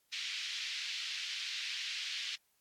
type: band-pass noise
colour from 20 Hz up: pink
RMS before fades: -40 dBFS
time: 0.12-2.36 s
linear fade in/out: 10 ms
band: 2400 to 4800 Hz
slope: 24 dB/octave
effects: white hiss -75 dBFS RMS until 2.6 s + AAC 64 kbps